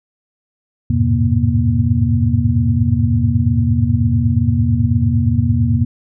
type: tone cluster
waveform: sine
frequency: 84.9 / 101.6 / 110.5 / 129.2 / 236.8 Hz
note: F2 / G#2 / A2 / C3 / A#3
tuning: -48 / -38 / +8 / -21 / +27 cents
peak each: -18 dBFS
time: 0.9-5.85 s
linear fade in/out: 5 ms
effects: none